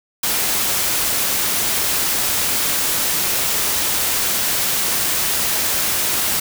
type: noise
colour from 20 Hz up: white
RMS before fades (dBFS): -19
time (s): 0.23-6.4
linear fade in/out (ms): 5
effects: none